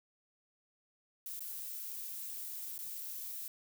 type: noise with dropouts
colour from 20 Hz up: violet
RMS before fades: -43 dBFS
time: 1.26-3.48 s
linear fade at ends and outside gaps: 1 ms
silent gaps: 1.393-1.406 / 2.779-2.789 s
effects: none